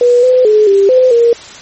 sine tone with pitch steps, 486.7 / 507 / 426 / 395 / 511 / 469.1 Hz, B4 / B4 / G#4 / G4 / C5 / A#4, -25 / +45 / +44 / +13 / -41 / +11 cents, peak -4 dBFS, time 0.01-1.33 s, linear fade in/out 2 ms, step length 220 ms, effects white hiss -31 dBFS RMS until 1.61 s + MP3 32 kbps

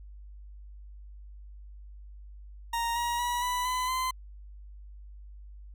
40% pulse tone with pitch steps, 932 / 950.5 / 969.3 / 988.6 / 1008.2 / 1028.2 Hz, A#5 / A#5 / B5 / B5 / B5 / C6, -1 / +33 / -33 / +1 / +35 / -31 cents, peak -27 dBFS, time 2.73-4.11 s, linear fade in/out 5 ms, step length 230 ms, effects added 50 Hz sine -44 dBFS peak until 5.74 s

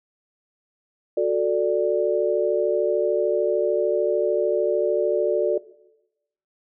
sine chord, D major, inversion first, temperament just, 367.1 / 440.5 / 587.3 Hz, F#4 / A4 / D5, -14 / +2 / 0 cents, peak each -23 / -23 / -22 dBFS, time 1.17-5.58 s, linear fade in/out 5 ms, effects noise-tail reverb RT60 0.9 s tail -18 dB re dry

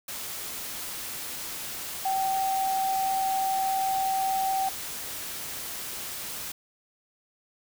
sine tone in noise, 770 Hz, G5, 31 cents flat, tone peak -24 dBFS, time 2.05-4.69 s, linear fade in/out 5 ms, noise white, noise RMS -36 dBFS, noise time 0.08-6.52 s, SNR +9 dB, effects none

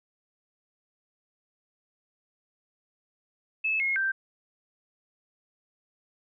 sine tone with pitch steps, 2606 / 2158 / 1567 Hz, E7 / C#7 / G6, -20 / -47 / -1 cents, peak -24 dBFS, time 3.64-4.12 s, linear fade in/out 10 ms, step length 160 ms, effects none

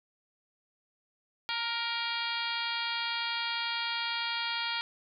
harmonic tone with a mistuned harmonic, 469 Hz, A#4, 11 cents sharp, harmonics 2 / 3 / 4 / 5 / 6 / 7 / 8 / 9 / 10, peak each -38 / -38 / -41 / -38 / -42 / -37 / -43 / -40 / -43 dBFS, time 1.49-4.81 s, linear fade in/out 0 ms, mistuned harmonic 2, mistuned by -26 cents, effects none

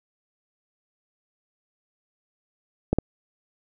clicks, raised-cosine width 2 ms, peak -7 dBFS, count 2, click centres 2.93 / 2.986 s, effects none

